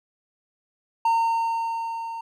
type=tone with level ramp; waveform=triangle; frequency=915 Hz; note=A#5; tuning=32 cents flat; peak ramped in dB=-15 to -29 dBFS; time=1.05-2.21 s; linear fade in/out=5 ms; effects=none